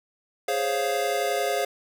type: chord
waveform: square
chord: Db major seventh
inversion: second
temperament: equal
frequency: 415.3 / 523.3 / 554.4 / 698.5 Hz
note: Ab4 / C5 / Db5 / F5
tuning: 0 / 0 / 0 / 0 cents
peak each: -30 / -31 / -31 / -28 dBFS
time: 0.48-1.65 s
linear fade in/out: 5 ms
effects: none